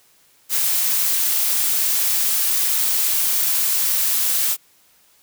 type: noise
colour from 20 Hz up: blue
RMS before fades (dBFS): -19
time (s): 0.49-4.57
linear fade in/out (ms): 50
effects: white hiss -56 dBFS RMS until 5.22 s